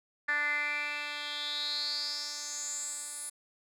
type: tone with band-pass filter sweep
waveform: 10% pulse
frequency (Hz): 293.7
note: D4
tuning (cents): 0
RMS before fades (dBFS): -35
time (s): 0.28-3.3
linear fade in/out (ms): 10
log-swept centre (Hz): 1800 to 9900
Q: 7.1
effects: none